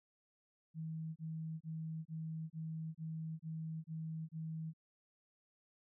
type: tone bursts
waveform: sine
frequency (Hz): 160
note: D#3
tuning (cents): +49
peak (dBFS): -40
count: 9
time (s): 0.74-4.736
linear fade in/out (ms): 50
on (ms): 420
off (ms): 27
effects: none